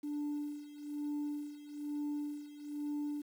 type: tone with tremolo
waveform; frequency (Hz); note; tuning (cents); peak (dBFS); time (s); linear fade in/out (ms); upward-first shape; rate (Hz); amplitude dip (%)
sine; 293.7; D4; 0; -32; 0.03-3.22; 10; sine; 1.1; 85
effects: tanh soft clip ceiling -33 dBFS + 10-bit

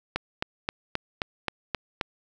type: click train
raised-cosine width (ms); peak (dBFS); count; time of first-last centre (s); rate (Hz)
0.3; -10; 8; 0.16-2.012; 3.78
effects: none

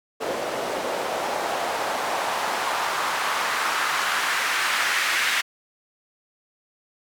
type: noise with band-pass filter sweep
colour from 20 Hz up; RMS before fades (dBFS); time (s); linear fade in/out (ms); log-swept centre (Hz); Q
white; -25; 0.2-5.42; 20; 490 to 1900; 1.6
effects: none

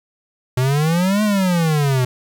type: exponential two-way sweep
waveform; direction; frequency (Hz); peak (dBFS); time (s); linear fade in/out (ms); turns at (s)
square; up then down; 123.9 to 215.5 to 123.9; -15; 0.57-2.05; 5; 1.23
effects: 9-bit

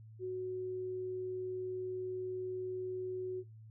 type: tone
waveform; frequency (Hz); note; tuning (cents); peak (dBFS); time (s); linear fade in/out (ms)
sine; 370; F#4; 0; -36; 0.19-3.44; 50
effects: noise-tail reverb RT60 0.2 s tail -23 dB re dry + added 110 Hz sine -51 dBFS peak until 3.7 s

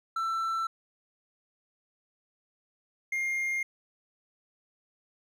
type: tone pair in turn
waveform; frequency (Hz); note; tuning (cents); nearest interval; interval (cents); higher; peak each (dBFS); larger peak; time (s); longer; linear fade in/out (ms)
triangle; 1336 / 2121; E6 / C7; +23 / +23; minor sixth; 800; second; -26; neither; 0.16-0.67 / 3.12-3.63; neither; 5
effects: none

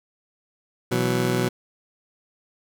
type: chord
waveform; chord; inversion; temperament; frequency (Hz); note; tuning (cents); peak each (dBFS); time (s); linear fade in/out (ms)
20% pulse; B suspended fourth; none; just; 123.47 / 164.63 / 185.21; B2 / E3 / F#3; 0 / -2 / +2; -19 / -24 / -21; 0.91-1.49; 10
effects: none

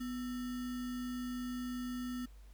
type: tone with sample-and-hold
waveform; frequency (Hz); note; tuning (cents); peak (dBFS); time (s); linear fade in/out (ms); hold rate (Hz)
sine; 247.9; B3; +7; -37; 0-2.26; 10; 1575
effects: added 50 Hz sine -52 dBFS peak until 2.53 s + pink hiss -68 dBFS RMS until 2.53 s

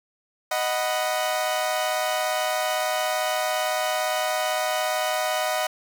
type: chord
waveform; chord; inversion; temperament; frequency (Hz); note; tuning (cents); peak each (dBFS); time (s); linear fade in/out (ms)
sawtooth; B major; first; equal; 622.3 / 740 / 987.8; D#5 / F#5 / B5; 0 / 0 / 0; -22 / -23 / -28; 0.51-5.67; 5
effects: 8-bit

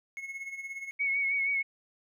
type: tone with tremolo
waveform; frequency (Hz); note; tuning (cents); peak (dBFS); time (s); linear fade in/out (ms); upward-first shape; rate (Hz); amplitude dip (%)
triangle; 2180; C#7; -29; -33; 0.17-0.91; 0; sine; 17; 65
type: tone with vibrato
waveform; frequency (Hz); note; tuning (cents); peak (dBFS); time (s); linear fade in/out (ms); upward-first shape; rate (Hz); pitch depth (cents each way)
sine; 2217; C#7; 0; -26; 0.99-1.63; 20; triangle; 6.3; 45
effects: none

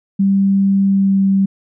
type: tone with pitch glide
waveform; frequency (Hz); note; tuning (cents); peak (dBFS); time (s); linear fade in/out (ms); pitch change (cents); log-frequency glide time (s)
sine; 196 to 194.53; G3 to G3; 0 to -13; -10; 0.19-1.46; 10; -13; 0.86-1.21
effects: none

